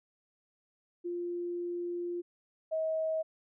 sine tone pair in turn, 349.2 / 637.1 Hz, F4 / D#5, 0 / +41 cents, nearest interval minor seventh, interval 1041 cents, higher second, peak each -33 / -29 dBFS, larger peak second, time 1.04-2.22 / 2.71-3.23 s, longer first, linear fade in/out 20 ms, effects none

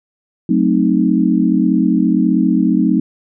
sine chord, F# diminished seventh, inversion none, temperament equal, 185 / 220 / 261.6 / 311.1 Hz, F#3 / A3 / C4 / Eb4, 0 / 0 / 0 / 0 cents, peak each -16 dBFS, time 0.49-3 s, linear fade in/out 5 ms, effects none

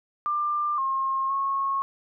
sine tone with pitch steps, 1191 / 1072 / 1093 Hz, D6 / C6 / C#6, +24 / +42 / -25 cents, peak -23 dBFS, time 0.26-1.82 s, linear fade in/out 0 ms, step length 520 ms, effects none

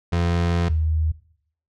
30% pulse / sine tone pair in turn, 85.9 / 78.85 Hz, F2 / D#2, -28 / +24 cents, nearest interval minor second, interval 148 cents, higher first, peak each -16 / -18 dBFS, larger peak first, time 0.12-0.69 / 0.69-1.12 s, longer first, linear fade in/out 10 ms, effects noise-tail reverb RT60 0.6 s tail -18 dB re dry + low-pass 5000 Hz 12 dB/octave

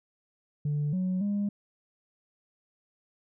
sine tone with pitch steps, 147.1 / 184.8 / 203.4 Hz, D3 / F#3 / G#3, +3 / -2 / -36 cents, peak -24 dBFS, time 0.65-1.49 s, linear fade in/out 5 ms, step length 280 ms, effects tanh soft clip ceiling -24 dBFS

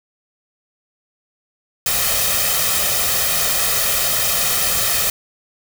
white noise with comb filter, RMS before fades -18 dBFS, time 1.86-5.1 s, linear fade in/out 2 ms, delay 1.6 ms, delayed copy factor +0.65, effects none

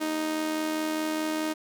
sawtooth tone with amplitude modulation, 311.1 Hz, D#4, in tune, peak -21 dBFS, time 0-1.54 s, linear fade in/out 20 ms, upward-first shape sine, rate 84.8 Hz, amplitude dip 45%, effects none

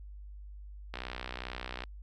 click train, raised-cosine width 0.3 ms, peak -22 dBFS, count 57, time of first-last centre 0.94-1.837 s, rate 62.4 Hz, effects added 50 Hz sine -44 dBFS peak until 2.02 s + Opus 48 kbps

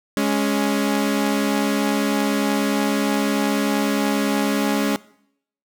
sawtooth tone pair together, 207.7 / 278 Hz, G#3 / C#4, 0 / +5 cents, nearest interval perfect fourth, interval 505 cents, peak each -17 dBFS, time 0.17-4.96 s, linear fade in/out 0 ms, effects noise-tail reverb RT60 0.7 s tail -21 dB re dry

